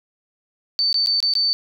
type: tone with dropouts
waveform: sine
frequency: 4549 Hz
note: C#8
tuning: 44 cents sharp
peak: -16 dBFS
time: 0.79-1.53 s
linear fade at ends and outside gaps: 0 ms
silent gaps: 0.928-0.943 / 1.061-1.071 / 1.203-1.227 / 1.337-1.353 s
effects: none